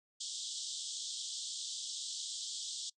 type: band-pass noise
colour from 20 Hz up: pink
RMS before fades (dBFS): -42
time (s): 0.2-2.9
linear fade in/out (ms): 10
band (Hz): 3200 to 8400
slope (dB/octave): 96
effects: noise-tail reverb RT60 0.1 s tail -23 dB re dry